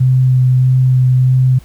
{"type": "tone with vibrato", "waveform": "sine", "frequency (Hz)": 128.4, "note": "C3", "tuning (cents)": -32, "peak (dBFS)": -7, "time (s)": [0, 1.59], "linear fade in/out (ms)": 10, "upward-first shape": "sine", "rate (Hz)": 1.6, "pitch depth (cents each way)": 11, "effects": ["added 60 Hz sine -39 dBFS peak until 1.64 s", "pink hiss -46 dBFS RMS until 1.64 s"]}